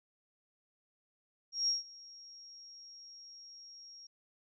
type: tone with ADSR envelope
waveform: sine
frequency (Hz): 5588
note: F8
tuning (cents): 0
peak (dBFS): -27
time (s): 1.52-4.07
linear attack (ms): 160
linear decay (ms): 150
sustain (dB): -23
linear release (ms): 5
effects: none